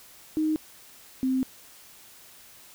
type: tone pair in turn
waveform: sine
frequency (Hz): 311.1 / 260.5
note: D#4 / C4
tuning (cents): 0 / -7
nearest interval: minor third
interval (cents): 307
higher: first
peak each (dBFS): -22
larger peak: neither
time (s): 0.37-0.56 / 1.23-1.43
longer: second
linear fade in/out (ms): 0
effects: white hiss -51 dBFS RMS until 2.74 s